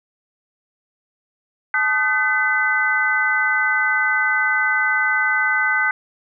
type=tone cluster; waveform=sine; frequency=866 / 1238 / 1522 / 2014 Hz; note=A5 / D#6 / F#6 / B6; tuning=-28 / -9 / +48 / +33 cents; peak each=-26 / -25 / -18 / -21 dBFS; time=1.74-5.91 s; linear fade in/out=2 ms; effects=none